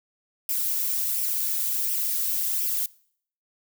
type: noise with flanger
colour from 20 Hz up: violet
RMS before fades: -26 dBFS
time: 0.49-2.86 s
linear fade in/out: 2 ms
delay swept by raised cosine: 0.36 to 2.36 ms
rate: 1.4 Hz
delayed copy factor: +0.5
effects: noise-tail reverb RT60 0.6 s tail -23 dB re dry